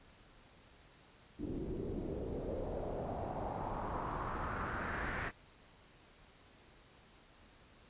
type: noise with low-pass filter sweep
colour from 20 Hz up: pink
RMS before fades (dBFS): -40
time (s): 1.38-5.32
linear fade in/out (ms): 50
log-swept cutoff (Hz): 300 to 1900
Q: 3.2
effects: pink hiss -62 dBFS RMS until 7.89 s + resampled to 8000 Hz